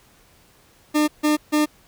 40% pulse tone bursts, 301.5 Hz, D4, 46 cents sharp, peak -15 dBFS, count 3, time 0.94-1.66 s, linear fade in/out 20 ms, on 140 ms, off 150 ms, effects pink hiss -55 dBFS RMS until 1.87 s

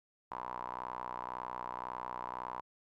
sawtooth tone with band-pass filter, 61.9 Hz, B1, 5 cents sharp, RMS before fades -42 dBFS, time 0.31-2.61 s, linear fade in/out 5 ms, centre 980 Hz, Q 7.2, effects none

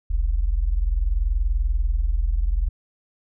sine tone pair together, 41.21 / 61.74 Hz, E1 / B1, 0 / 0 cents, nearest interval perfect fifth, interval 700 cents, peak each -19 / -25 dBFS, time 0.1-2.69 s, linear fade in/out 10 ms, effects none

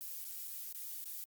violet noise with dropouts, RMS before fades -44 dBFS, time 0.01-1.24 s, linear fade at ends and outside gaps 0 ms, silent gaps 0.244-0.25 / 0.475-0.479 / 0.726-0.747 / 1.042-1.057 s, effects Opus 48 kbps

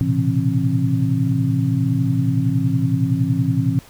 sine tone cluster, 113 / 123.6 / 134.5 / 167.9 / 268.5 Hz, A2 / B2 / C3 / E3 / C4, +47 / +2 / +48 / +32 / +45 cents, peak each -22 dBFS, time 0.01-3.79 s, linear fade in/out 0 ms, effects pink hiss -46 dBFS RMS until 3.89 s

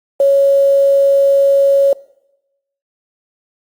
sine tone with quantisation, 554.4 Hz, C#5, in tune, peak -7 dBFS, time 0.2-1.93 s, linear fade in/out 2 ms, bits 6, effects noise-tail reverb RT60 0.9 s tail -21 dB re dry + Opus 48 kbps

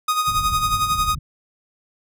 45% pulse tone with tremolo, 1244.5 Hz, D#6, in tune, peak -16 dBFS, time 0.08-1.15 s, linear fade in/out 5 ms, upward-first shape sine, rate 11 Hz, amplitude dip 60%
pink low-pass noise, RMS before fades -29 dBFS, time 0.27-1.19 s, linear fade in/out 10 ms, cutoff 160 Hz, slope 24 dB/octave
effects none

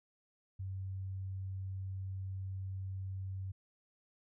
sine tone, 95.4 Hz, G2, 47 cents flat, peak -38 dBFS, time 0.59-3.52 s, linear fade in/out 10 ms, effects none

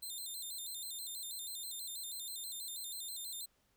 10% pulse tone with vibrato, 3857 Hz, B7, 42 cents flat, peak -35 dBFS, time 0.02-3.46 s, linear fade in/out 10 ms, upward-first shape square, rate 6.2 Hz, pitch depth 110 cents each way, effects pink hiss -75 dBFS RMS until 3.76 s

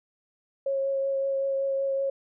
sine tone with vibrato, 545 Hz, C#5, 29 cents flat, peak -24 dBFS, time 0.66-2.1 s, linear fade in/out 5 ms, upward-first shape triangle, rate 5.3 Hz, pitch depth 14 cents each way, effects none

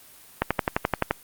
click train, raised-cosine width 0.5 ms, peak -5 dBFS, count 9, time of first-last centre 0.42-1.11 s, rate 11.6 Hz, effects white hiss -50 dBFS RMS until 1.23 s + Opus 24 kbps

